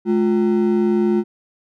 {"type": "ring-modulated tone", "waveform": "triangle", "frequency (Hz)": 283.2, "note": "C#4", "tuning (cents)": 37, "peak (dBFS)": -9, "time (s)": [0.05, 1.24], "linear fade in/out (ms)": 50, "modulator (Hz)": 70.3, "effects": []}